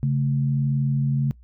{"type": "tone pair together", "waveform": "sine", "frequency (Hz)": [138.59, 220], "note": ["C#3", "A3"], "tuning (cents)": [0, 0], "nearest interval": "minor sixth", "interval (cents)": 800, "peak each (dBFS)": [-19, -28], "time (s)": [0.03, 1.31], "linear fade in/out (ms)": 0, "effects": ["noise-tail reverb RT60 0.1 s tail -22 dB re dry", "added 60 Hz sine -46 dBFS peak until 1.43 s"]}